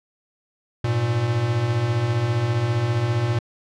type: beating tone pair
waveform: square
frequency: 103.83 / 118.83 Hz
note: G#2 / A#2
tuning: 0 / +34 cents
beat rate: 15 Hz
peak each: -27 / -21 dBFS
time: 0.84-3.39 s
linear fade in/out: 5 ms
effects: low-pass 5000 Hz 12 dB/octave